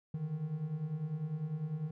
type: beating tone pair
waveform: triangle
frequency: 146.83 / 156.83 Hz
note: D3 / D#3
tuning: 0 / +14 cents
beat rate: 10 Hz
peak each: -39 / -34 dBFS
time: 0.14-1.91 s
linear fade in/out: 5 ms
effects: none